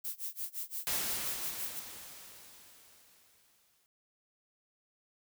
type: noise with tremolo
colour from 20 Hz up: violet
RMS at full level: -37 dBFS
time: 0.04-1.8 s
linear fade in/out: 10 ms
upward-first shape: sine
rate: 5.8 Hz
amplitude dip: 95%
type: noise with exponential decay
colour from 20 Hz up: white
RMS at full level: -33 dBFS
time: 0.87-3.86 s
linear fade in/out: 0 ms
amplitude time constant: 650 ms
effects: none